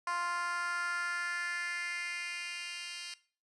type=tone with high-pass filter sweep; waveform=10% pulse; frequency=349.2 Hz; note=F4; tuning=in tune; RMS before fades=-37 dBFS; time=0.07-3.14 s; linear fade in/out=2 ms; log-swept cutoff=1000 to 3300 Hz; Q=3.2; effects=noise-tail reverb RT60 0.4 s tail -18 dB re dry + resampled to 24000 Hz